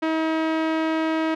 sawtooth tone with low-pass filter, 319.4 Hz, D#4, 45 cents sharp, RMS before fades -23 dBFS, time 0.02-1.35 s, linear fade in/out 10 ms, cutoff 2500 Hz, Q 0.88, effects none

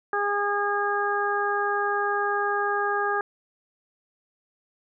harmonic tone, 408.1 Hz, G#4, 30 cents flat, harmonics 1 / 2 / 3 / 4, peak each -28 / -28 / -28 / -28 dBFS, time 0.13-3.21 s, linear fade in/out 2 ms, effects none

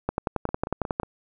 two click trains, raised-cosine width 1 ms, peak -10 / -17 dBFS, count 11 / 4, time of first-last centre 0.09-0.999 / 0.49-1.032 s, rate 11 / 5.53 Hz, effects none

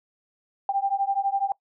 sine beating tone pair, 784 / 796 Hz, G5 / G5, 0 / +26 cents, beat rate 12 Hz, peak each -25 / -25 dBFS, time 0.69-1.52 s, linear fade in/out 2 ms, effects noise-tail reverb RT60 0.1 s tail -23 dB re dry

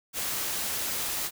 white noise, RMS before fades -31 dBFS, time 0.13-1.31 s, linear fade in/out 50 ms, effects none

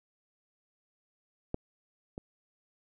clicks, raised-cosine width 2 ms, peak -18 / -26 dBFS, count 2, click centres 1.544 / 2.179 s, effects none

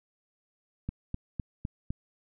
click train, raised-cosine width 5 ms, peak -20 dBFS, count 5, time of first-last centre 0.89-1.905 s, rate 3.94 Hz, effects none

